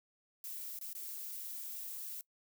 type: noise with dropouts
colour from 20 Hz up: violet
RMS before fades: -44 dBFS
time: 0.44-2.21 s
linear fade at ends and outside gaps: 1 ms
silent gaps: 0.789-0.812 / 0.931-0.95 s
effects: noise-tail reverb RT60 0.1 s tail -22 dB re dry